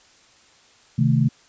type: chord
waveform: sine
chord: A diminished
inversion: first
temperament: equal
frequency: 130.81 / 155.56 / 220 Hz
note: C3 / Eb3 / A3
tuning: 0 / 0 / 0 cents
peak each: -18 / -20 / -21 dBFS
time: 0.98-1.29 s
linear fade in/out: 10 ms
effects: white hiss -54 dBFS RMS until 1.48 s + resampled to 16000 Hz